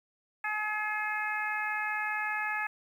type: harmonic tone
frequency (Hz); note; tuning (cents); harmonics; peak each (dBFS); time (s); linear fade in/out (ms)
425.1; G#4; +40; 2 / 3 / 4 / 5 / 6; -36 / -39 / -33 / -38 / -39; 0.44-2.67; 5
effects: 10-bit